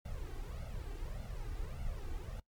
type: noise with flanger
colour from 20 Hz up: brown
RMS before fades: -41 dBFS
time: 0.05-2.4 s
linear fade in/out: 5 ms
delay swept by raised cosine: 1.4 to 2.6 ms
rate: 1.7 Hz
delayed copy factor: +0.8
effects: noise-tail reverb RT60 0.1 s tail -21 dB re dry + MP3 96 kbps